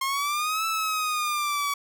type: exponential two-way sweep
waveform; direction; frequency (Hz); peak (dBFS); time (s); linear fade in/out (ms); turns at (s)
sawtooth; up then down; 1065 to 1321 to 1133; -21; 0.01-1.74; 5; 0.66
effects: none